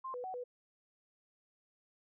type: tone with pitch steps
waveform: sine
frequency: 1052 / 494 / 750 / 493.2 Hz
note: C6 / B4 / F#5 / B4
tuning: +9 / 0 / +23 / -2 cents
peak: -39 dBFS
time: 0.04-0.44 s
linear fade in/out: 10 ms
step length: 100 ms
effects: none